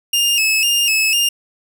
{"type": "tone with vibrato", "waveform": "sawtooth", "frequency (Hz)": 2700, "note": "E7", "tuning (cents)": 41, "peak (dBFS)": -10, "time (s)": [0.13, 1.29], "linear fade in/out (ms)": 5, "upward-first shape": "square", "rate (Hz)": 2, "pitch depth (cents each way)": 70, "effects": []}